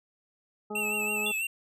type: harmonic tone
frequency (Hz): 210.3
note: G#3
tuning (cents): +22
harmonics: 1 / 2 / 3 / 4 / 6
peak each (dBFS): -38 / -36 / -46 / -40 / -45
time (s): 0.7-1.32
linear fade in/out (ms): 10
type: tone with vibrato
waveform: square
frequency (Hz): 2672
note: E7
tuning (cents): +23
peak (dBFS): -29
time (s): 0.75-1.47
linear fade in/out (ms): 5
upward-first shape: triangle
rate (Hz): 6.1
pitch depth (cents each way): 70
type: tone with exponential decay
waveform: triangle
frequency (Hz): 3460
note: A7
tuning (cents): -30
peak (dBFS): -27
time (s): 1.26-1.43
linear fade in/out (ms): 5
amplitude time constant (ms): 35
effects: none